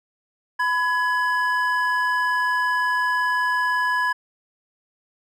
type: tone pair together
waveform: triangle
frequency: 1000.1 / 1682 Hz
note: B5 / G#6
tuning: +21 / +22 cents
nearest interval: major sixth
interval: 901 cents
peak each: -20 dBFS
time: 0.59-4.13 s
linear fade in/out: 10 ms
effects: none